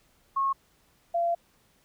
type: tone pair in turn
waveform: sine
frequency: 1089 / 684.6 Hz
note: C#6 / F5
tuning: -31 / -35 cents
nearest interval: minor sixth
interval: 804 cents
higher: first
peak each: -23 dBFS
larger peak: neither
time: 0.36-0.53 / 1.14-1.35 s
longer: second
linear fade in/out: 10 ms
effects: pink hiss -65 dBFS RMS until 1.84 s